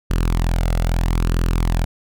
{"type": "tone with flanger", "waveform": "sawtooth", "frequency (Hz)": 42.21, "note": "E1", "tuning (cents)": 42, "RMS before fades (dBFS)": -18, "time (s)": [0.1, 1.85], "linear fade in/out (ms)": 10, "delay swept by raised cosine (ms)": [0.66, 1.47], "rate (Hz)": 0.78, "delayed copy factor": 0.5, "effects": []}